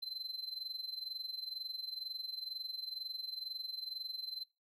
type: tone with amplitude modulation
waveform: triangle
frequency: 4080 Hz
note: C8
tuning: 44 cents flat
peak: -36 dBFS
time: 0.02-4.44 s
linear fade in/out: 10 ms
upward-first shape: sine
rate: 22.1 Hz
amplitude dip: 80%
effects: noise-tail reverb RT60 0.3 s tail -25 dB re dry